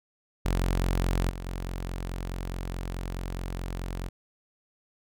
sawtooth tone with level steps, 44.7 Hz, F1, 41 cents sharp, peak -20 / -31 / -28 dBFS, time 0.45-4.09 s, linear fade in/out 10 ms, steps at 1.29 / 1.46 s, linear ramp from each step 10 ms, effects none

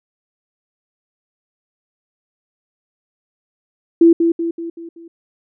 sine tone with echo, 334.7 Hz, E4, 26 cents sharp, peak -5 dBFS, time 4.01-4.13 s, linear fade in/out 5 ms, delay 190 ms, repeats 5, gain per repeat -6 dB, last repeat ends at 5.08 s, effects none

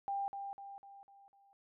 sine tone with echo, 795 Hz, G5, 24 cents sharp, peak -34 dBFS, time 0.08-0.28 s, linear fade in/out 0 ms, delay 250 ms, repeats 5, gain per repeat -6 dB, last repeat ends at 1.53 s, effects none

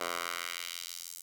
10% pulse tone with high-pass filter sweep, 86.2 Hz, F2, 22 cents flat, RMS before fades -39 dBFS, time 0-1.22 s, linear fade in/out 10 ms, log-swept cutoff 720 to 8000 Hz, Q 1.1, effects none

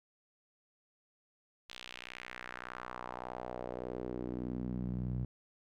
sawtooth tone with band-pass filter sweep, 61.74 Hz, B1, in tune, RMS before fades -41 dBFS, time 1.69-5.25 s, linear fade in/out 5 ms, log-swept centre 3600 to 130 Hz, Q 2.1, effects none

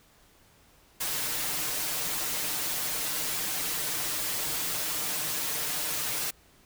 white noise with comb filter, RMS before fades -31 dBFS, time 1-6.31 s, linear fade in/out 10 ms, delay 6.6 ms, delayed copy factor +0.8, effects pink hiss -60 dBFS RMS until 6.65 s

